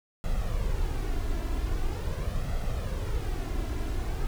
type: noise with flanger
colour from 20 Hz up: brown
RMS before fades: -29 dBFS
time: 0.24-4.27 s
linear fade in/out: 0 ms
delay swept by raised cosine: 1.5 to 3 ms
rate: 0.43 Hz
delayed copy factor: +0.55
effects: none